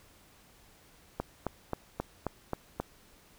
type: click train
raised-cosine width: 1 ms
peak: -17 dBFS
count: 7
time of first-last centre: 1.2-2.8 s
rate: 3.75 Hz
effects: pink hiss -60 dBFS RMS until 3.38 s